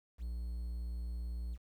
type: tone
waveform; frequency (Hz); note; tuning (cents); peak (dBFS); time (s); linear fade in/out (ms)
triangle; 59; A#1; +22; -35; 0.18-1.58; 50
effects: 11-bit